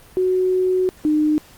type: tone pair in turn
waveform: sine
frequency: 370 / 304.3 Hz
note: F#4 / D#4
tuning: 0 / -38 cents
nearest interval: minor third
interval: 338 cents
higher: first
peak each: -15 / -14 dBFS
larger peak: second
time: 0.17-0.89 / 1.05-1.38 s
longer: first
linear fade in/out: 0 ms
effects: pink hiss -47 dBFS RMS until 1.57 s + Opus 32 kbps